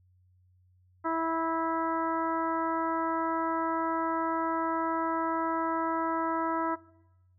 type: harmonic tone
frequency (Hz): 327.1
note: E4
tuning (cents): -13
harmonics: 1 / 2 / 3 / 4 / 5 / 6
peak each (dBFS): -32 / -35 / -32 / -33 / -43 / -46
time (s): 1.04-6.76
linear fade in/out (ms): 20
effects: noise-tail reverb RT60 0.9 s tail -19 dB re dry + added 91 Hz sine -61 dBFS peak until 7.38 s